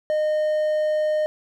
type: tone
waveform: triangle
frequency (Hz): 613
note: D#5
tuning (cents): -26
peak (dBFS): -17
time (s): 0.1-1.26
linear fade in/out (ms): 0
effects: none